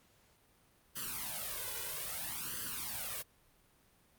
white noise with flanger, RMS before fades -40 dBFS, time 0.95-3.23 s, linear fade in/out 20 ms, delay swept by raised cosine 0.64 to 2.04 ms, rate 0.61 Hz, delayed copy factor +0.9, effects pink hiss -68 dBFS RMS until 4.18 s + Opus 48 kbps

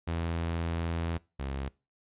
sawtooth tone pair in turn, 83.5 / 68 Hz, E2 / C#2, +23 / -33 cents, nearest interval major third, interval 356 cents, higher first, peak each -26 / -29 dBFS, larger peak first, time 0.07-1.18 / 1.39-1.69 s, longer first, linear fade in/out 10 ms, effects noise-tail reverb RT60 0.3 s tail -23 dB re dry + resampled to 8000 Hz

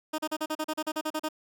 15% pulse tone bursts, 310 Hz, D#4, 6 cents flat, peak -22 dBFS, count 13, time 0.13-1.288 s, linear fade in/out 10 ms, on 54 ms, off 38 ms, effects none

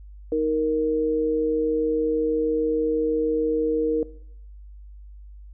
sine tone pair together, 312.5 / 466.2 Hz, D#4 / A#4, +8 / 0 cents, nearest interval perfect fifth, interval 692 cents, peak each -25 / -21 dBFS, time 0.32-4.03 s, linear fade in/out 2 ms, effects noise-tail reverb RT60 0.7 s tail -20 dB re dry + added 50 Hz sine -40 dBFS peak until 5.53 s

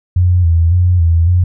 sine tone with vibrato, 86.3 Hz, F2, 20 cents flat, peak -7 dBFS, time 0.16-1.44 s, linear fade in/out 5 ms, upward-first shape square, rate 1.8 Hz, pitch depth 63 cents each way, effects none

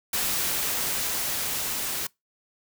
white noise with level ramp, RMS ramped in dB -26 to -30 dBFS, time 0.13-2.07 s, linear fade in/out 5 ms, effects noise-tail reverb RT60 0.2 s tail -25 dB re dry

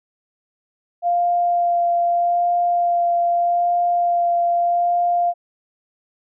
sine tone with vibrato, 696 Hz, F5, 6 cents flat, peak -15 dBFS, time 1.02-5.34 s, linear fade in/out 50 ms, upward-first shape sine, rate 0.81 Hz, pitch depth 11 cents each way, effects none

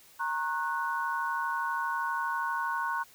sine chord, F# major, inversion first, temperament equal with one note detuned, 932.3 / 1084.7 / 1480 Hz, A#5 / C#6 / F#6, 0 / -38 / 0 cents, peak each -33 dBFS, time 0.19-3.04 s, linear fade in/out 20 ms, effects white hiss -57 dBFS RMS until 3.14 s

